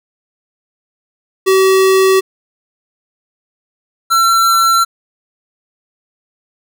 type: tone pair in turn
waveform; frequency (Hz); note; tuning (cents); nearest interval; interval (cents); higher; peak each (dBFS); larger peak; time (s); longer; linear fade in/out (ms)
square; 381.3 / 1351; G4 / E6; -48 / +42; octave + minor seventh; 2190; second; -8 / -9; first; 1.46-2.21 / 4.1-4.85; neither; 20
effects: none